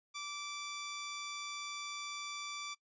10% pulse tone, 1166 Hz, D6, 13 cents flat, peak -32 dBFS, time 0.14-2.75 s, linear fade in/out 20 ms, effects noise-tail reverb RT60 0.1 s tail -21 dB re dry + resampled to 16000 Hz

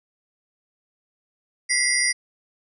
sine tone cluster, 1955 / 2088 / 4851 / 5700 / 9330 Hz, B6 / C7 / D#8 / F8 / D9, -18 / -4 / -45 / +34 / -12 cents, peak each -25 dBFS, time 1.69-2.13 s, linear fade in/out 20 ms, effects none

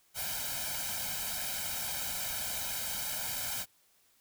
white noise with comb filter, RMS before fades -36 dBFS, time 0.14-3.66 s, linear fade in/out 50 ms, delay 1.3 ms, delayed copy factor +0.9, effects white hiss -68 dBFS RMS until 4.2 s

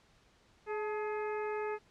harmonic tone with a mistuned harmonic, 421.8 Hz, G#4, 27 cents sharp, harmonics 1 / 2 / 3 / 4 / 5 / 6, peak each -35 / -41 / -45 / -47 / -49 / -51 dBFS, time 0.66-1.79 s, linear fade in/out 50 ms, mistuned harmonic 2, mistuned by +52 cents, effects pink hiss -66 dBFS RMS until 1.9 s + low-pass 6000 Hz 12 dB/octave

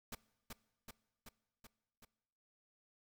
pink noise with echo, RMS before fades -44 dBFS, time 0.12-0.15 s, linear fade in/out 5 ms, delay 380 ms, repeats 5, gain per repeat -3 dB, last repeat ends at 2.05 s, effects noise-tail reverb RT60 1.0 s tail -21 dB re dry

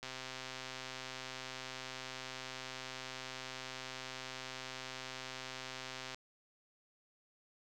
click train, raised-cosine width 0.2 ms, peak -26 dBFS, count 796, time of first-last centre 0.03-6.145 s, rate 130 Hz, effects none

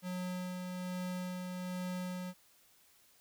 square tone with tremolo, 181.7 Hz, F#3, 31 cents flat, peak -37 dBFS, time 0.02-2.34 s, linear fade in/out 50 ms, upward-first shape sine, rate 1.2 Hz, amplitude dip 30%, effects white hiss -66 dBFS RMS until 3.2 s

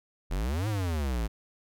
square exponential two-way sweep, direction up then down, 40 to 111.2 to 52.1 Hz, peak -28 dBFS, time 0.3-1.28 s, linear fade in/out 20 ms, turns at 0.68 s, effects none

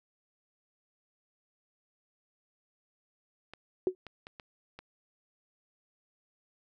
clicks, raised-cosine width 0.3 ms, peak -29 dBFS, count 5, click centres 3.536 / 4.067 / 4.269 / 4.398 / 4.79 s
sine tone with exponential decay, 370 Hz, F#4, in tune, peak -20 dBFS, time 3.87-3.95 s, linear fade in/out 1 ms, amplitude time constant 16 ms
effects none

